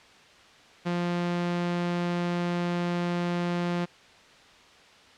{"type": "tone", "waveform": "sawtooth", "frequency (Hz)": 174.61, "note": "F3", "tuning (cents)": 0, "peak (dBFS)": -22, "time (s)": [0.85, 3.86], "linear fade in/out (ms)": 20, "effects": ["white hiss -53 dBFS RMS until 5.17 s", "low-pass 4000 Hz 12 dB/octave"]}